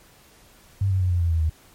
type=tone with pitch steps; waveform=sine; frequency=98 / 94.5 / 91.12 / 87.86 / 84.72 / 81.7 / 78.78 Hz; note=G2 / F#2 / F#2 / F2 / E2 / E2 / D#2; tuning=0 / +37 / -26 / +11 / +48 / -15 / +22 cents; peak=-18 dBFS; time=0.81-1.496 s; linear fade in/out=5 ms; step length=98 ms; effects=pink hiss -53 dBFS RMS until 1.74 s + MP3 64 kbps